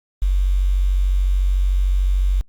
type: tone with quantisation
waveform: sine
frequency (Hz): 46.82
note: F#1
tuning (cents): +21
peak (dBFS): -14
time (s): 0.22-2.41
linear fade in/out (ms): 0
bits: 7
effects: Opus 48 kbps